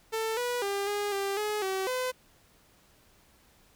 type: tone with pitch steps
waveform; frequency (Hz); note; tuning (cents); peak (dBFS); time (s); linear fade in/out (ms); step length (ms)
sawtooth; 445 / 488.4 / 399.3 / 410.5 / 395.3 / 421.9 / 381.9 / 508; A4 / B4 / G4 / G#4 / G4 / G#4 / G4 / B4; +20 / -19 / +32 / -20 / +15 / +27 / -45 / +49; -25; 0.12-2.12; 20; 250
effects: pink hiss -62 dBFS RMS until 3.75 s